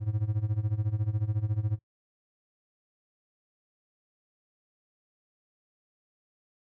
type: tone with tremolo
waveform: triangle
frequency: 106.4 Hz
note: G#2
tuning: 42 cents sharp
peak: -21 dBFS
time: 0-1.79 s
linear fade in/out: 50 ms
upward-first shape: sine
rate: 14 Hz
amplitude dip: 85%
effects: noise-tail reverb RT60 0.1 s tail -23 dB re dry